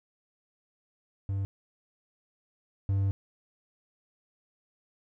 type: tone pair in turn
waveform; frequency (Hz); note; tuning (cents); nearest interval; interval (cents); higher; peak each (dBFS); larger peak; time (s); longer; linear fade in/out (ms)
triangle; 98 / 98; G2 / G2; 0 / 0; unison; 0; neither; -26 / -22; second; 1.29-1.45 / 2.89-3.11; second; 0
effects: none